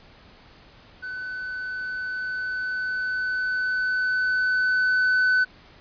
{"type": "tone with level ramp", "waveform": "triangle", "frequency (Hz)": 1506, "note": "F#6", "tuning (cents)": 30, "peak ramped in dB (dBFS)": [-29, -15], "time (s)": [1.02, 5.45], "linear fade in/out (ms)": 20, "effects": ["pink hiss -51 dBFS RMS until 5.8 s", "resampled to 11025 Hz"]}